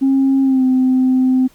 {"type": "tone with pitch glide", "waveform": "sine", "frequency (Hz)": [269.6, 257.9], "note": ["C#4", "C4"], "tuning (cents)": [-48, -25], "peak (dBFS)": -9, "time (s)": [0.01, 1.48], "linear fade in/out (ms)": 20, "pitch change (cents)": -77, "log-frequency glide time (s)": [0.43, 0.64], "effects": ["tanh soft clip ceiling -7 dBFS", "pink hiss -51 dBFS RMS until 1.54 s"]}